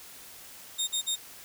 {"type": "tone bursts", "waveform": "25% pulse", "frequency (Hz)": 3684, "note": "A#7", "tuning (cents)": -21, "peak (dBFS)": -23, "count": 3, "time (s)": [0.78, 1.161], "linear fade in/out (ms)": 20, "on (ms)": 97, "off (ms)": 45, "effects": ["white hiss -48 dBFS RMS until 1.44 s"]}